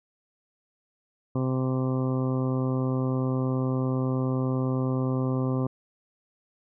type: harmonic tone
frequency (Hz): 129.8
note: C3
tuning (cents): -13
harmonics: 1 / 2 / 3 / 4 / 5 / 6 / 7 / 8 / 9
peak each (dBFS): -26 / -28 / -34 / -35 / -43 / -45 / -48 / -41 / -43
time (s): 1.35-5.67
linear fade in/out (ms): 5
effects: none